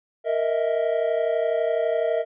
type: tone cluster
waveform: triangle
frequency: 464.7 / 625 / 657 Hz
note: A#4 / D#5 / E5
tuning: -5 / +8 / -6 cents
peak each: -23 dBFS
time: 0.24-2.25 s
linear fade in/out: 50 ms
effects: resampled to 8000 Hz